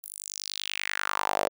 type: tone with high-pass filter sweep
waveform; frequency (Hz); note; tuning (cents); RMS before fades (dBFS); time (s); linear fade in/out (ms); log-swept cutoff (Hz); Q
sawtooth; 50.3; G1; +45; -32; 0.03-1.49; 10; 12000 to 540; 3.7
effects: none